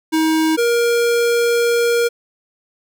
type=tone pair in turn; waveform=square; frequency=317.6 / 471.6 Hz; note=D#4 / A#4; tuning=+36 / +20 cents; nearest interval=perfect fifth; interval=684 cents; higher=second; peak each=-14 dBFS; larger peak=neither; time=0.12-0.57 / 0.57-2.09 s; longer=second; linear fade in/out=20 ms; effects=none